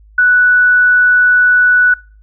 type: tone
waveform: sine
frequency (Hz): 1480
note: F#6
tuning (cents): 0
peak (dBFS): -6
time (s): 0.18-1.94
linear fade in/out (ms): 5
effects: noise-tail reverb RT60 0.4 s tail -25 dB re dry + added 52 Hz sine -40 dBFS peak until 2.22 s